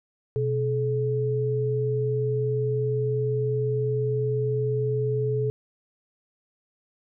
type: tone pair together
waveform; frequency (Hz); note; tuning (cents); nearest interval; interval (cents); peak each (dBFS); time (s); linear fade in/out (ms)
sine; 125.67 / 428.6; B2 / A4; +31 / -45; octave + major sixth; 2124; -25; 0.36-5.5; 0
effects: none